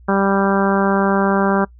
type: harmonic tone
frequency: 196.4 Hz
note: G3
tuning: 4 cents sharp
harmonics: 1 / 2 / 3 / 4 / 5 / 6 / 7 / 8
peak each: -17 / -20 / -22 / -23 / -24 / -25 / -25 / -26 dBFS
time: 0.08-1.65 s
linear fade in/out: 10 ms
effects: noise-tail reverb RT60 0.1 s tail -23 dB re dry + added 60 Hz sine -41 dBFS peak until 1.79 s